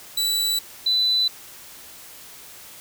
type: tone pair in turn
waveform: sawtooth / sine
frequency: 3951 / 3995 Hz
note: B7 / B7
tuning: 0 / +19 cents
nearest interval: unison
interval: 19 cents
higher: second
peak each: -17 dBFS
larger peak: neither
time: 0.17-0.59 / 0.86-1.28 s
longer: neither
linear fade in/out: 5 ms
effects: white hiss -43 dBFS RMS until 2.8 s